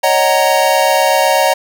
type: chord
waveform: square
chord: D# minor seventh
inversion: third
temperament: equal with one note detuned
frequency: 554.4 / 622.3 / 749 / 932.3 Hz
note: C#5 / D#5 / F#5 / A#5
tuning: 0 / 0 / +21 / 0 cents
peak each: -16 dBFS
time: 0.03-1.54 s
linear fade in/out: 10 ms
effects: none